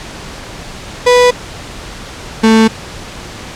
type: tone pair in turn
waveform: 35% pulse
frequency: 492.5 / 222.2 Hz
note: B4 / A3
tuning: -5 / +17 cents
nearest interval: octave + major second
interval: 1378 cents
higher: first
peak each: -3 dBFS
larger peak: neither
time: 1.06-1.31 / 2.43-2.68 s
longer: neither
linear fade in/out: 10 ms
effects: pink hiss -28 dBFS RMS until 3.55 s + low-pass 7000 Hz 12 dB/octave